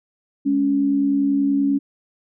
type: tone pair together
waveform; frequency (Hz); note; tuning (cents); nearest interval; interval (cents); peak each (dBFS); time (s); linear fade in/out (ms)
sine; 209.7 / 279.9; G#3 / C#4; +17 / +17; perfect fourth; 500; -25 / -16; 0.45-1.79; 20
effects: none